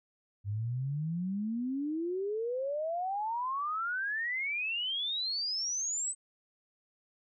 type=exponential sweep; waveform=sine; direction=up; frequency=98 to 8220 Hz; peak=-31 dBFS; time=0.44-6.15 s; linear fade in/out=50 ms; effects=none